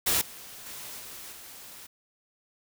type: noise with level steps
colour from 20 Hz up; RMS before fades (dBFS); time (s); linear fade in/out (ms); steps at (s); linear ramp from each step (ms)
white; -25 / -45 / -41 / -43 / -46; 0.06-1.87; 10; 0.21 / 0.66 / 0.99 / 1.32; 5
effects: none